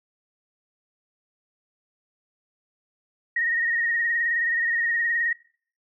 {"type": "tone with vibrato", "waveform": "sine", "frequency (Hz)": 1864.7, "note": "A#6", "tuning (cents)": 0, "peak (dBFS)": -21, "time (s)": [3.36, 5.33], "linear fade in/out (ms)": 5, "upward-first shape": "sine", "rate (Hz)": 19, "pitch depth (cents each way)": 38, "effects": ["noise-tail reverb RT60 0.5 s tail -23 dB re dry"]}